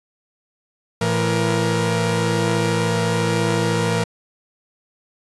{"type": "tone cluster", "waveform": "sawtooth", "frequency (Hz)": [112, 168.5, 471.5], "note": ["A2", "E3", "A#4"], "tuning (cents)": [31, 38, 20], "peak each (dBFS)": -18, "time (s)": [1.01, 4.04], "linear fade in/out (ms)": 5, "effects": ["resampled to 24000 Hz"]}